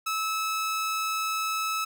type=tone; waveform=sawtooth; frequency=1300 Hz; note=E6; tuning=24 cents flat; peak=-23 dBFS; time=0.06-1.85 s; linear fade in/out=10 ms; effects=none